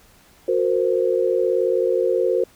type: tone cluster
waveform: sine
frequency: 366.1 / 460.2 / 519 Hz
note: F#4 / A#4 / C5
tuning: -18 / -22 / -14 cents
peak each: -21 dBFS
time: 0.48-2.44 s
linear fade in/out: 5 ms
effects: pink hiss -53 dBFS RMS until 2.55 s